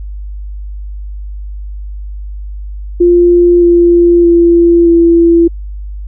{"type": "tone with pitch steps", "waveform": "sine", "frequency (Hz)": [349.2, 345.2, 341.2, 337.3], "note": ["F4", "F4", "F4", "E4"], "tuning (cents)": [0, -20, -40, 40], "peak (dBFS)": -3, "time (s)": [3, 5.48], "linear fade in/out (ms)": 10, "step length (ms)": 620, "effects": ["added 50 Hz sine -20 dBFS peak until 6.07 s"]}